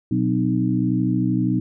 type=harmonic tone with a mistuned harmonic; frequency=61.74 Hz; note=B1; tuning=in tune; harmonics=2 / 3 / 4 / 5; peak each=-23 / -23 / -23 / -23 dBFS; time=0.11-1.6 s; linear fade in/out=5 ms; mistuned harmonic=4; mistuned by=+60 cents; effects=none